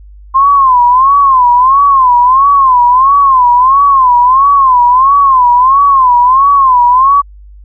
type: tone with vibrato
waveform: sine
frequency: 1046.5 Hz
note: C6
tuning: in tune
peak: -3 dBFS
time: 0.34-7.22 s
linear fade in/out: 20 ms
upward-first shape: sine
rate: 1.5 Hz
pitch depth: 140 cents each way
effects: added 50 Hz sine -31 dBFS peak until 7.64 s